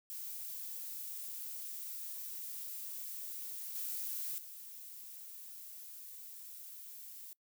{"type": "noise with level steps", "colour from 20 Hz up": "violet", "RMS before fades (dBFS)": [-44, -40, -50], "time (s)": [0.1, 7.33], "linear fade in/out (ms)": 0, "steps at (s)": [3.75, 4.38], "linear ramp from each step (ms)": 2, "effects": ["noise-tail reverb RT60 0.1 s tail -23 dB re dry"]}